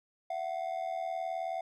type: ring-modulated tone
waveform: triangle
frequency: 710 Hz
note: F5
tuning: 28 cents sharp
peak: -28 dBFS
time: 0.3-1.61 s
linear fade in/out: 5 ms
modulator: 39.6 Hz
effects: none